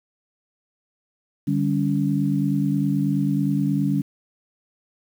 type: tone cluster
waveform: sine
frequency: 148.2 / 197.6 / 280.7 Hz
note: D3 / G3 / C#4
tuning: +16 / +14 / +22 cents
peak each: -23 dBFS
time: 1.47-4.02 s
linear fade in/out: 10 ms
effects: 8-bit